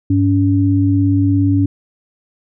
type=tone pair together; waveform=sine; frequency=100 / 282.8 Hz; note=G2 / C#4; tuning=+35 / +35 cents; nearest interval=octave + tritone; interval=1800 cents; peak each=-13 dBFS; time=0.1-1.66 s; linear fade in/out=5 ms; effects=none